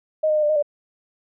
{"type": "tone with pitch steps", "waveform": "sine", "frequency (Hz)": [623, 613, 609, 594, 617, 585], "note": ["D#5", "D#5", "D#5", "D5", "D#5", "D5"], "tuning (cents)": [2, -26, -37, 20, -15, -7], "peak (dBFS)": -16, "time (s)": [0.23, 0.626], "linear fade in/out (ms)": 10, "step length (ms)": 66, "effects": []}